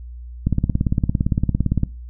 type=click train; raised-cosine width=5 ms; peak=-5 dBFS; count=25; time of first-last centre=0.47-1.834 s; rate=17.6 Hz; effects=noise-tail reverb RT60 0.3 s tail -20 dB re dry + added 60 Hz sine -32 dBFS peak until 2.09 s